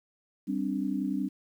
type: chord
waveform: sine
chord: G suspended fourth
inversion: none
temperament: equal with one note detuned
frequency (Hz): 196 / 261.6 / 292.5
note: G3 / C4 / D4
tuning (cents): 0 / 0 / -7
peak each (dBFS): -32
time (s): 0.47-1.29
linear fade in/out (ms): 20
effects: 10-bit